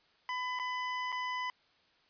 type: tone with dropouts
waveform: 25% pulse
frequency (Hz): 1002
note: B5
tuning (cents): +25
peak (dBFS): -30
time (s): 0.29-1.5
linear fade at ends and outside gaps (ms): 1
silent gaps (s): 0.59-0.597 / 1.12-1.125
effects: white hiss -68 dBFS RMS until 2.09 s + resampled to 11025 Hz